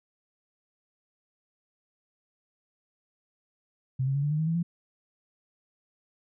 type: tone with pitch steps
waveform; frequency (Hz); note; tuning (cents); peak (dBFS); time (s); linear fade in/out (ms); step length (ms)
sine; 130.81 / 135.89 / 141.17 / 146.66 / 152.36 / 158.28 / 164.43 / 170.82; C3 / C#3 / C#3 / D3 / D#3 / D#3 / E3 / F3; 0 / -34 / +32 / -2 / -36 / +30 / -4 / -38; -24; 3.99-4.63; 10; 80
effects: none